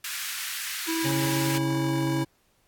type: high-pass noise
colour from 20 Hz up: pink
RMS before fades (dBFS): -33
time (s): 0.04-1.58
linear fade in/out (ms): 5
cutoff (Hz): 1500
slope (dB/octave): 24
type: tone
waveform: square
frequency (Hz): 326.8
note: E4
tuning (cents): -15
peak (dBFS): -27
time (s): 0.87-2.25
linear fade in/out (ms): 20
type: harmonic tone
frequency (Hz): 137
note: C#3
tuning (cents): -20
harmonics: 1 / 2 / 3 / 4 / 6 / 7 / 8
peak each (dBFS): -27 / -34 / -43 / -38 / -41 / -48 / -52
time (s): 1.04-2.25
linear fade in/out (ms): 20
effects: pink hiss -67 dBFS RMS until 2.67 s + AAC 64 kbps